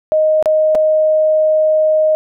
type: tone with dropouts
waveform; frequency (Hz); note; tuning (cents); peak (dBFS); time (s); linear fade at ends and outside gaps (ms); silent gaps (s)
sine; 622.3; D#5; 0; -9; 0.12-2.15; 0; 0.426-0.458 / 0.749-0.753
effects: none